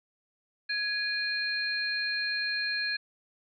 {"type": "tone cluster", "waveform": "sine", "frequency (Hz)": [1668, 2445, 4186], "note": ["G#6", "D#7", "C8"], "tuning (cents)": [7, -31, 0], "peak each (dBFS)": [-31, -36, -32], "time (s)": [0.69, 2.97], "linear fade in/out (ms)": 10, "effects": []}